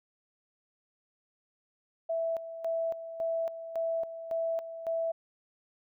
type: tone with tremolo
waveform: sine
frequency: 659.3 Hz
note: E5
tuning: in tune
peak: -28 dBFS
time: 2.09-5.12 s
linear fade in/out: 10 ms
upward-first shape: square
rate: 1.8 Hz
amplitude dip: 70%
effects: none